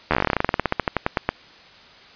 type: slowing click train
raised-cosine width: 0.5 ms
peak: -3 dBFS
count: 26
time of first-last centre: 0.11-1.29 s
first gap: 12 ms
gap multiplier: 1.1
effects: white hiss -47 dBFS RMS until 2.15 s + resampled to 11025 Hz